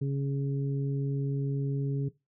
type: harmonic tone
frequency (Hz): 138.8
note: C#3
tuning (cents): +3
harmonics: 1 / 2 / 3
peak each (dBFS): -27 / -37 / -39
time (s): 0.01-2.09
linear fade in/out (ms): 10
effects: noise-tail reverb RT60 0.2 s tail -17 dB re dry